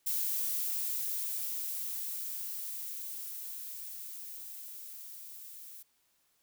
violet noise with level ramp, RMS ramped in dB -32 to -49 dBFS, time 0.06-5.83 s, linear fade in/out 10 ms, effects white hiss -73 dBFS RMS until 6.42 s

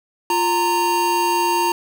square tone pair together, 350 / 924.7 Hz, F4 / A#5, +4 / -14 cents, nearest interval octave + perfect fourth, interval 1682 cents, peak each -23 / -18 dBFS, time 0.3-1.72 s, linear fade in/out 2 ms, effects 7-bit

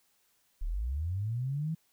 sine linear sweep, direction up, 31 to 164.81 Hz, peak -30 dBFS, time 0.61-1.75 s, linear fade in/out 10 ms, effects white hiss -71 dBFS RMS until 1.92 s

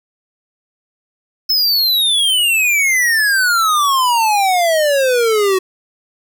square exponential sweep, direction down, 5280 to 370 Hz, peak -12 dBFS, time 1.49-5.59 s, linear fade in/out 10 ms, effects none

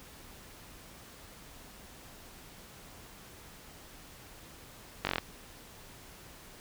slowing click train, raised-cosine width 0.3 ms, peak -13 dBFS, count 7, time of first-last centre 5.05-5.183 s, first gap 20 ms, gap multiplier 1.04, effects pink hiss -52 dBFS RMS until 6.6 s

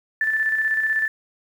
sine tone with tremolo, 1760 Hz, A6, in tune, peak -17 dBFS, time 0.21-1.08 s, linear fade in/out 2 ms, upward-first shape square, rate 16 Hz, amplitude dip 40%, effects 8-bit

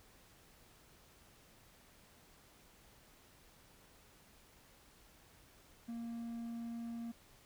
triangle tone, 232.7 Hz, A#3, 3 cents flat, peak -39 dBFS, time 5.88-7.12 s, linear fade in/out 10 ms, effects pink hiss -64 dBFS RMS until 7.45 s

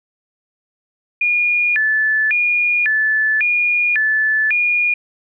sine tone with vibrato, 2058 Hz, C7, 29 cents flat, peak -13 dBFS, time 1.21-4.94 s, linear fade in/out 5 ms, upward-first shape square, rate 0.91 Hz, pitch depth 290 cents each way, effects none

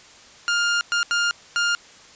sawtooth tone bursts at uneven times, 1407 Hz, F6, 12 cents sharp, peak -15 dBFS, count 4, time 0.48-0.81 / 0.92-1.03 / 1.11-1.31 / 1.56-1.75 s, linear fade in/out 0 ms, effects white hiss -47 dBFS RMS until 2.15 s + resampled to 16000 Hz

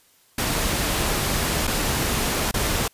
pink noise with dropouts, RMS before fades -23 dBFS, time 0.38-2.88 s, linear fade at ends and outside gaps 5 ms, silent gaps 1.671-1.675 / 2.513-2.54 s, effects white hiss -58 dBFS RMS until 2.93 s + resampled to 32000 Hz

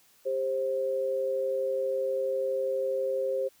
sine tone pair together, 396.8 / 529 Hz, G4 / C5, +21 / +19 cents, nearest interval perfect fourth, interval 498 cents, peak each -33 / -27 dBFS, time 0.25-3.49 s, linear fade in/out 20 ms, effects white hiss -62 dBFS RMS until 3.6 s

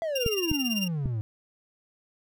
triangle exponential sweep, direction down, 676 to 103.83 Hz, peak -25 dBFS, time 0.02-1.21 s, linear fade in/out 0 ms
30% pulse tone with tremolo, 2794 Hz, F7, in tune, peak -23 dBFS, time 0.15-0.88 s, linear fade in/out 10 ms, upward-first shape sine, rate 18 Hz, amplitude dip 80%
clicks, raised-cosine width 5 ms, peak -16 dBFS, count 3, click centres 0.263 / 0.515 / 1.058 s
effects none

